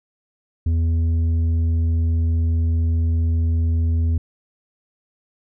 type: tone with tanh clipping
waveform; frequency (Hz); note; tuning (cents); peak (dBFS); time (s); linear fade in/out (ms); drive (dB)
sine; 82.41; E2; 0; -17; 0.66-4.18; 5; 6
effects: none